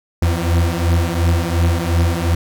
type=beating tone pair; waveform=40% pulse; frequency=83.4 / 86.2 Hz; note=E2 / F2; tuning=+21 / -22 cents; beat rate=2.8 Hz; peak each=-16 dBFS; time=0.22-2.35 s; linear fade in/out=5 ms; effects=none